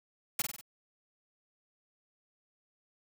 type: noise with echo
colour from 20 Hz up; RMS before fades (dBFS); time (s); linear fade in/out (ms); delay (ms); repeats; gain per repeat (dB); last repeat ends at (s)
white; -30; 0.39-0.42; 5; 48; 4; -5; 0.612
effects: none